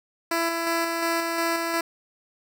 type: tone with tremolo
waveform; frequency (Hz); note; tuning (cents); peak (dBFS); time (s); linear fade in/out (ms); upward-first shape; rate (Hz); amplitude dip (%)
10% pulse; 333.8; E4; +22; -14; 0.31-1.81; 5; square; 2.8; 30
effects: none